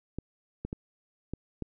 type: clicks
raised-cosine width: 3 ms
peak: -21 dBFS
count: 5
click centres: 0.186 / 0.65 / 0.729 / 1.336 / 1.623 s
effects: none